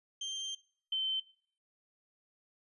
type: tone pair in turn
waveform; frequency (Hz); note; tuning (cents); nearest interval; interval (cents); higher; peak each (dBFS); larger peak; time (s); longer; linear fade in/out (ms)
35% pulse / sine; 3156 / 3086; G7 / G7; +11 / -28; unison; 39; first; -34 / -30; second; 0.21-0.55 / 0.92-1.2; first; 5
effects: noise-tail reverb RT60 0.5 s tail -20 dB re dry + resampled to 24000 Hz